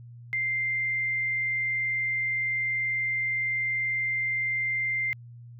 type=tone; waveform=sine; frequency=2093 Hz; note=C7; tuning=in tune; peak=-25 dBFS; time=0.33-5.13 s; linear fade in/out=0 ms; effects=added 119 Hz sine -43 dBFS peak until 5.59 s